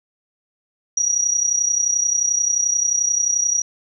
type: tone with amplitude modulation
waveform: sine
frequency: 5770 Hz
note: F#8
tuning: 44 cents flat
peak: -13 dBFS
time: 0.97-3.62 s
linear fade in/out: 5 ms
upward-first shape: sine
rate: 31.4 Hz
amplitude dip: 70%
effects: none